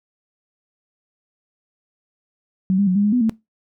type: tone with pitch steps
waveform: sine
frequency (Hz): 188.1 / 201.6 / 183.2 / 203.2 / 207.9 / 247.5 / 222.9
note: F#3 / G3 / F#3 / G#3 / G#3 / B3 / A3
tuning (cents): +29 / +49 / -17 / -38 / +2 / +4 / +23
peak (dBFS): -14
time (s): 2.7-3.295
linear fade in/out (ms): 0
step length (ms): 85
effects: noise-tail reverb RT60 0.2 s tail -21 dB re dry